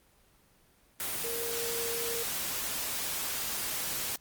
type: tone in noise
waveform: sine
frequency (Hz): 466.2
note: A#4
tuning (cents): 0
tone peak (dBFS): -36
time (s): 1.24-2.23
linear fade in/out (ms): 2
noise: white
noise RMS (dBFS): -34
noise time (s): 1-4.16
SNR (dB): -5
effects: pink hiss -64 dBFS RMS until 4.2 s + Opus 24 kbps